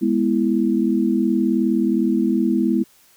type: chord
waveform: sine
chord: E major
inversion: first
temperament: equal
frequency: 207.7 / 246.9 / 329.6 Hz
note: G#3 / B3 / E4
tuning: 0 / 0 / 0 cents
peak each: -20 dBFS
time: 0.01-2.84 s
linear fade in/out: 20 ms
effects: white hiss -54 dBFS RMS until 3.16 s